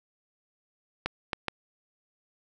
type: clicks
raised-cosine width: 0.3 ms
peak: -12 dBFS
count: 3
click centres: 1.06 / 1.332 / 1.483 s
effects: none